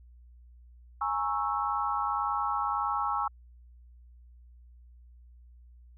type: chord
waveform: sine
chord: A# half-diminished seventh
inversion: third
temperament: equal with one note detuned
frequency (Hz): 830.6 / 932.3 / 1101.1 / 1318.5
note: G#5 / A#5 / C#6 / E6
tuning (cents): 0 / 0 / -12 / 0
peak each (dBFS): -32 / -36 / -32 / -32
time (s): 1.01-3.28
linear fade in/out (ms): 5
effects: added 60 Hz sine -51 dBFS peak until 5.97 s